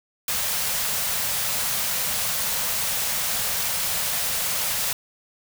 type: band-stop noise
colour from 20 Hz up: white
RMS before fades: -25 dBFS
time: 0.28-4.93 s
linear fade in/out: 2 ms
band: 230 to 460 Hz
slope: 48 dB/octave
effects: none